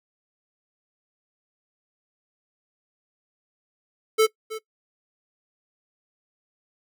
square tone with echo, 438.9 Hz, A4, 4 cents flat, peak -15 dBFS, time 4.18-4.27 s, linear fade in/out 20 ms, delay 320 ms, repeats 1, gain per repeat -15 dB, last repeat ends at 4.59 s, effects noise-tail reverb RT60 0.1 s tail -20 dB re dry

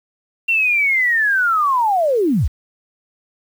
sine linear sweep, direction down, 2745 to 41 Hz, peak -13 dBFS, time 0.48-2.48 s, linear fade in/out 10 ms, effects 7-bit

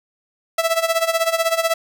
sawtooth tone with tremolo, 659.3 Hz, E5, in tune, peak -10 dBFS, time 0.58-1.74 s, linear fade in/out 5 ms, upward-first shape sine, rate 16 Hz, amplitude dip 80%, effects none

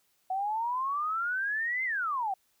sine exponential two-way sweep, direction up then down, 740 to 2100 to 740 Hz, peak -28 dBFS, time 0.3-2.34 s, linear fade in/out 5 ms, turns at 1.84 s, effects white hiss -71 dBFS RMS until 2.6 s

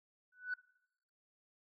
sine tone with exponential growth, 1489 Hz, F#6, 11 cents sharp, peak -31 dBFS, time 0.32-0.54 s, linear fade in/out 5 ms, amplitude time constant 46 ms, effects noise-tail reverb RT60 0.8 s tail -22 dB re dry + tanh soft clip ceiling -31 dBFS

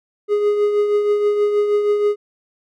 triangle tone with tremolo, 414.4 Hz, G#4, 4 cents flat, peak -10 dBFS, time 0.28-2.16 s, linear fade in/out 50 ms, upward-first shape triangle, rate 6.3 Hz, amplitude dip 50%, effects none

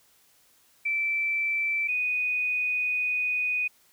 sine tone pair in turn, 2329 / 2484 Hz, D7 / D#7, -15 / -3 cents, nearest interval minor second, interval 112 cents, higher second, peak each -24 / -24 dBFS, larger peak neither, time 0.85-1.88 / 1.88-3.68 s, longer second, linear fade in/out 10 ms, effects white hiss -62 dBFS RMS until 3.92 s

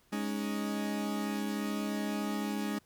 40% pulse chord, Ab suspended fourth, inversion none, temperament equal, 207.7 / 277.2 / 311.1 Hz, Ab3 / Db4 / Eb4, 0 / 0 / 0 cents, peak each -33 / -38 / -39 dBFS, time 0.12-2.79 s, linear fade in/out 10 ms, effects pink hiss -67 dBFS RMS until 2.85 s

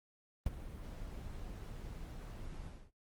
brown noise with ADSR envelope, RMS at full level -32 dBFS, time 0.46-2.91 s, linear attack 3 ms, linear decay 26 ms, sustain -14 dB, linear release 270 ms, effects noise-tail reverb RT60 0.2 s tail -24 dB re dry + Opus 32 kbps

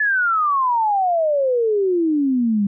sine exponential sweep, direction down, 1744 to 196.1 Hz, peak -15 dBFS, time 0-2.67 s, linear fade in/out 5 ms, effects none

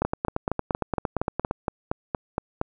two click trains, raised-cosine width 1 ms, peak -10 / -10 dBFS, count 12 / 14, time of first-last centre 0.05-2.614 / 0.02-1.511 s, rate 4.29 / 8.72 Hz, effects none

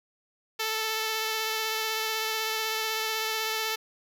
5% pulse tone with vibrato, 440 Hz, A4, in tune, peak -16 dBFS, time 0.59-3.76 s, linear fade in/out 10 ms, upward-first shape sine, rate 16 Hz, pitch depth 14 cents each way, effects none

